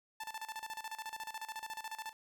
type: tone with tremolo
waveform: sawtooth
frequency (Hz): 881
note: A5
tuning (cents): +2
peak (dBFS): -36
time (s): 0.2-2.13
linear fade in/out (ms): 5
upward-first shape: square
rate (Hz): 14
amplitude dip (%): 80
effects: none